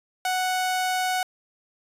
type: tone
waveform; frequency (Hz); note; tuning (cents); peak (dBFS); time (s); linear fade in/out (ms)
sawtooth; 740; F#5; 0; -19; 0.25-1.23; 2
effects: resampled to 32000 Hz